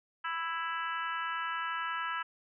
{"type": "harmonic tone", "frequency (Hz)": 330.4, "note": "E4", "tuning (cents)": 4, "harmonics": [3, 4, 5, 6, 7, 8, 9], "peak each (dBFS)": [-39, -36, -38, -46, -51, -46, -46], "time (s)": [0.24, 2.23], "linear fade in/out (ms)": 10, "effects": []}